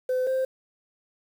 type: tone pair in turn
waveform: sine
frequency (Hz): 510 / 522.8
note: C5 / C5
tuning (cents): -44 / -1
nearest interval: unison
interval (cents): 43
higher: second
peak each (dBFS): -20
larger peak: neither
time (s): 0.09-0.27 / 0.27-0.45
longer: neither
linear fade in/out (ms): 5
effects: tanh soft clip ceiling -21 dBFS + 8-bit